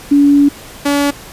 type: tone pair in turn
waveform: sine / sawtooth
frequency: 285.3 / 285.3 Hz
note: C#4 / C#4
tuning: +50 / +50 cents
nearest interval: unison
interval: 0 cents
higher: neither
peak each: -5 / -7 dBFS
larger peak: first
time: 0.11-0.49 / 0.85-1.11 s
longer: first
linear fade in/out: 10 ms
effects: pink hiss -34 dBFS RMS until 1.32 s + resampled to 32000 Hz